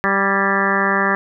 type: harmonic tone with a mistuned harmonic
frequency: 196 Hz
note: G3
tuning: in tune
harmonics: 1 / 2 / 3 / 4 / 5 / 6 / 7 / 8 / 9 / 10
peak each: -23 / -24 / -26 / -26 / -25 / -21 / -26 / -23 / -21 / -27 dBFS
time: 0.04-1.15 s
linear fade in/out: 0 ms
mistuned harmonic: 8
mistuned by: +55 cents
effects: none